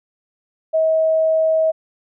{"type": "tone", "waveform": "sine", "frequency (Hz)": 639, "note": "D#5", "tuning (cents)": 46, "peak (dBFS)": -13, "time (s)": [0.73, 1.72], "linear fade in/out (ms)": 20, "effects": []}